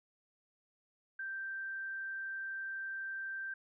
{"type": "tone", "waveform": "sine", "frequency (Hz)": 1568, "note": "G6", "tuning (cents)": 0, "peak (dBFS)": -38, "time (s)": [1.19, 3.54], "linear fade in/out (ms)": 5, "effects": []}